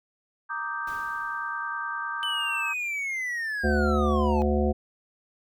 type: chord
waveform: sine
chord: Eb major seventh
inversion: second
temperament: equal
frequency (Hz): 932.3 / 1174.7 / 1244.5 / 1568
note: Bb5 / D6 / Eb6 / G6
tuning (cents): 0 / 0 / 0 / 0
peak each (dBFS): -37 / -34 / -37 / -32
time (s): 0.49-2.74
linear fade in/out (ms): 20
type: noise with exponential decay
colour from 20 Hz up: pink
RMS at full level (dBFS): -45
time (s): 0.87-1.98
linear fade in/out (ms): 5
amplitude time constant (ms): 240
type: linear sweep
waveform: triangle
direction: down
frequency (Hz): 3023 to 830.6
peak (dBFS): -26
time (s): 2.23-4.42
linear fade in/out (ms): 0
type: harmonic tone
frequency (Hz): 73.3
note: D2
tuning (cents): -3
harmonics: 1 / 3 / 5 / 7 / 9 / 10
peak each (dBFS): -25 / -26 / -28 / -29 / -35 / -33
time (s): 3.63-4.73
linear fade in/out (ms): 20
effects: none